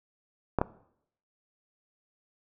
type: clicks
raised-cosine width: 1 ms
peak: -10 dBFS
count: 2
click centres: 0.587 / 0.615 s
effects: noise-tail reverb RT60 0.7 s tail -19 dB re dry